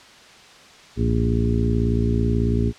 harmonic tone with a mistuned harmonic, 58.27 Hz, A#1, in tune, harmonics 1 / 2 / 3 / 4 / 5 / 6 / 7, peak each -22 / -22 / -29 / -24 / -30 / -31 / -28 dBFS, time 0.96-2.73 s, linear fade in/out 50 ms, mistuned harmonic 1, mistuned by +140 cents, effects white hiss -46 dBFS RMS until 2.78 s + low-pass 5000 Hz 12 dB/octave

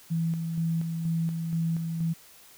sine tone with tremolo, 164.81 Hz, E3, in tune, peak -24 dBFS, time 0.1-2.14 s, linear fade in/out 20 ms, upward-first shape square, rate 2.1 Hz, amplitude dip 40%, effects white hiss -53 dBFS RMS until 2.57 s

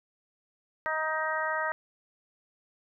harmonic tone, 313.8 Hz, D#4, 15 cents sharp, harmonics 2 / 3 / 4 / 5 / 6, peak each -34 / -34 / -34 / -34 / -34 dBFS, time 0.86-1.72 s, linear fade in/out 0 ms, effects none

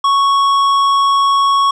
sine tone with tanh clipping, 1108.7 Hz, C#6, in tune, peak -11 dBFS, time 0.04-1.71 s, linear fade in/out 5 ms, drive 11 dB, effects none

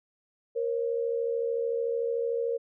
sine tone pair together, 468.5 / 542 Hz, A#4 / C#5, +9 / -39 cents, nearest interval minor third, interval 252 cents, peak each -27 / -33 dBFS, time 0.55-2.58 s, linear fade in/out 20 ms, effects none

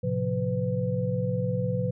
sine tone cluster, 112 / 131.8 / 177.7 / 502 Hz, A2 / C3 / F3 / B4, +31 / +13 / +30 / +28 cents, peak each -30 dBFS, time 0.03-1.91 s, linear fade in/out 10 ms, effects none

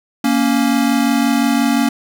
square tone pair together, 233.1 / 278.8 Hz, A#3 / C#4, 0 / +10 cents, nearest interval minor third, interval 310 cents, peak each -16 dBFS, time 0.24-1.89 s, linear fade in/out 5 ms, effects none

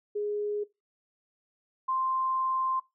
sine tone pair in turn, 415.3 / 1046.5 Hz, G#4 / C6, 0 / 0 cents, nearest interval octave + major third, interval 1600 cents, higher second, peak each -28 / -26 dBFS, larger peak second, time 0.15-0.64 / 1.88-2.8 s, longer second, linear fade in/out 10 ms, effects noise-tail reverb RT60 0.2 s tail -19 dB re dry

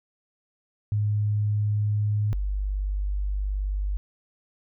sine tone pair in turn, 104.7 / 49.41 Hz, G#2 / G1, +15 / +14 cents, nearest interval octave + minor second, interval 1301 cents, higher first, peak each -21 / -24 dBFS, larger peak first, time 0.92-2.33 / 2.33-3.97 s, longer second, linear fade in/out 0 ms, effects none

